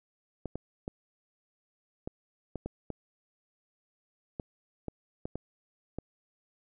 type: clicks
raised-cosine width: 2 ms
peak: -22 dBFS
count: 12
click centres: 0.457 / 0.556 / 0.879 / 2.075 / 2.557 / 2.66 / 2.903 / 4.398 / 4.883 / 5.255 / 5.356 / 5.986 s
effects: none